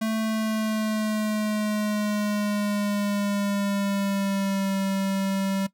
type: tone with pitch glide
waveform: square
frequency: 220.7 to 194.36 Hz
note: A3 to G3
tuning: +5 to -15 cents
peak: -24 dBFS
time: 0.01-5.67 s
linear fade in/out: 10 ms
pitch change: -220 cents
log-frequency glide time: 0.18-4.77 s
effects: noise-tail reverb RT60 0.1 s tail -18 dB re dry